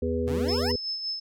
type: harmonic tone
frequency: 81.8 Hz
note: E2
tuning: 13 cents flat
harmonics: 1 / 3 / 5 / 6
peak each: -30 / -30 / -30 / -30 dBFS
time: 0.02-0.76 s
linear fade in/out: 5 ms
type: exponential sweep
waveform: 25% pulse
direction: up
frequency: 112.8 to 1034 Hz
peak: -28 dBFS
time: 0.27-0.72 s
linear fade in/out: 10 ms
type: tone with tremolo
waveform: sine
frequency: 5230 Hz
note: E8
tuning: 15 cents flat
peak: -27 dBFS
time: 0.48-1.2 s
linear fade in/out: 10 ms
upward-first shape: sine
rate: 5.3 Hz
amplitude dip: 50%
effects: none